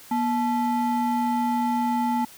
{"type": "ring-modulated tone", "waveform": "triangle", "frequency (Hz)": 554.4, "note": "C#5", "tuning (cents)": 0, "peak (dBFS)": -16, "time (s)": [0.11, 2.25], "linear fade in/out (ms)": 5, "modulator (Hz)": 314, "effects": ["white hiss -47 dBFS RMS until 2.37 s"]}